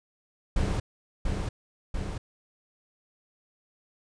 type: noise with echo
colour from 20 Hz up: brown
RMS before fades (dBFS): -26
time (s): 0.56-0.8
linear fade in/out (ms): 5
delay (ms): 690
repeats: 2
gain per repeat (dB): -3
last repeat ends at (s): 2.18
effects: resampled to 22050 Hz